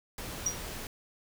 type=noise; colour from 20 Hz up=pink; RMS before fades=-40 dBFS; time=0.18-0.87 s; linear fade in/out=2 ms
type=tone with exponential decay; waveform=sine; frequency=5760 Hz; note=F#8; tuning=47 cents flat; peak=-23 dBFS; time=0.46-0.59 s; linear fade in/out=5 ms; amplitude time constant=28 ms
effects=none